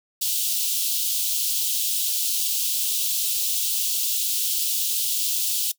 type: high-pass noise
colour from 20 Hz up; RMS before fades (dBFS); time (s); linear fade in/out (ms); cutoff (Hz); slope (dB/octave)
white; -24; 0.21-5.72; 10; 2900; 48
effects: noise-tail reverb RT60 0.1 s tail -20 dB re dry